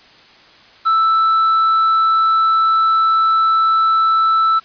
triangle tone with quantisation, 1321 Hz, E6, 3 cents sharp, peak -9 dBFS, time 0.85-4.6 s, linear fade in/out 20 ms, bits 6, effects white hiss -45 dBFS RMS until 4.64 s + resampled to 11025 Hz

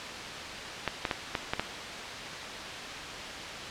clicks, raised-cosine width 0.3 ms, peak -11 dBFS, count 6, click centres 0.877 / 1.052 / 1.112 / 1.352 / 1.535 / 1.596 s, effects white hiss -37 dBFS RMS until 3.7 s + low-pass 4000 Hz 12 dB/octave

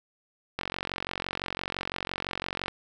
click train, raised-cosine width 0.3 ms, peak -14 dBFS, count 97, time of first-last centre 0.59-2.682 s, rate 45.9 Hz, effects none

